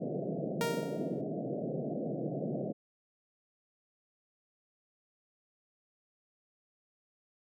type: band-pass noise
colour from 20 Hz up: pink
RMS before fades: -36 dBFS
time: 0-2.73 s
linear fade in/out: 20 ms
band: 130 to 690 Hz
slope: 96 dB/octave
type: tone with exponential decay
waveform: sawtooth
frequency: 466.2 Hz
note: A#4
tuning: in tune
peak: -24 dBFS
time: 0.61-1.21 s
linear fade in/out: 0 ms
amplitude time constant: 130 ms
effects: none